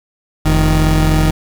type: tone pair together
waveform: 30% pulse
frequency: 43.6 / 155.6 Hz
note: F1 / D#3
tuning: -2 / 0 cents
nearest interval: octave + minor seventh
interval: 2202 cents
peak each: -10 dBFS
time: 0.45-1.31 s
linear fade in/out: 10 ms
effects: 7-bit